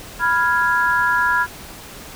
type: chord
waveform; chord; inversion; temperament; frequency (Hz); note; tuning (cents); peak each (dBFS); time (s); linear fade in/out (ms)
sine; F diminished; second; equal; 987.8 / 1396.9 / 1661.2; Cb6 / F6 / Ab6; 0 / 0 / 0; -19; 0.19-1.47; 50
effects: pink hiss -37 dBFS RMS until 2.15 s